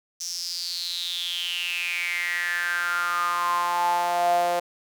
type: tone with high-pass filter sweep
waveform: sawtooth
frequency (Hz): 174.61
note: F3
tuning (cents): 0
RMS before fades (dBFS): -26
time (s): 0.2-4.6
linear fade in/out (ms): 10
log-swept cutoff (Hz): 5800 to 600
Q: 8.7
effects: none